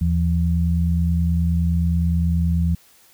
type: tone pair together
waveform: sine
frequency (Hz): 80.25 / 169.8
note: E2 / F3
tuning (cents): -46 / -48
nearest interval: octave + minor second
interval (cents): 1298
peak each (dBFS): -18 / -20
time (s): 0.01-2.75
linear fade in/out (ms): 5
effects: white hiss -53 dBFS RMS until 3.13 s